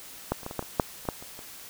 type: clicks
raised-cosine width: 1 ms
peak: -11 / -29 / -20 / -23 / -14 / -25 / -6 / -30 / -12 / -29 / -29 dBFS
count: 11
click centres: 0.32 / 0.432 / 0.464 / 0.511 / 0.593 / 0.626 / 0.798 / 1.053 / 1.088 / 1.225 / 1.391 s
effects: white hiss -45 dBFS RMS until 1.69 s